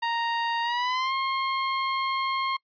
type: tone with pitch glide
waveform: sawtooth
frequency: 931 to 1069.4 Hz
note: A#5 to C6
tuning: -2 to +37 cents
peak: -21 dBFS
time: 0.02-2.57 s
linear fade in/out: 10 ms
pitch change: +239 cents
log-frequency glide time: 0.62-1.13 s
effects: noise-tail reverb RT60 0.1 s tail -26 dB re dry + resampled to 11025 Hz